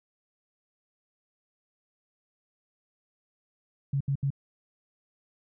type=tone bursts; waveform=sine; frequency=138.59 Hz; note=C#3; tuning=in tune; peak=-24 dBFS; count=3; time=3.93-4.304 s; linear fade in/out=5 ms; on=76 ms; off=73 ms; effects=none